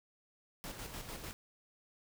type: noise with tremolo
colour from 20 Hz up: pink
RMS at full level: -44 dBFS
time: 0.64-1.33 s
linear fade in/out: 0 ms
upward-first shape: square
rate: 6.7 Hz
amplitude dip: 45%
effects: none